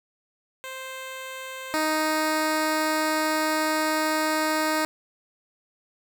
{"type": "tone pair in turn", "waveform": "10% pulse", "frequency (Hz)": [523.3, 311.2], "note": ["C5", "D#4"], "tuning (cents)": [0, 0], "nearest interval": "major sixth", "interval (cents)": 900, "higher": "first", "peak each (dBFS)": [-26, -14], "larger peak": "second", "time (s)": [[0.64, 1.74], [1.74, 4.85]], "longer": "second", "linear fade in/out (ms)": 0, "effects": []}